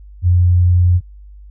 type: tone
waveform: sine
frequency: 88.9 Hz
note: F2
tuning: 31 cents sharp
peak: -8 dBFS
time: 0.22-1.01 s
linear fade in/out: 50 ms
effects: added 50 Hz sine -35 dBFS peak until 1.5 s